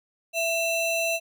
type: ring-modulated tone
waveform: square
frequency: 1672 Hz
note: G#6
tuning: 11 cents sharp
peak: -21 dBFS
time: 0.33-1.2 s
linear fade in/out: 50 ms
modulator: 1010 Hz
effects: none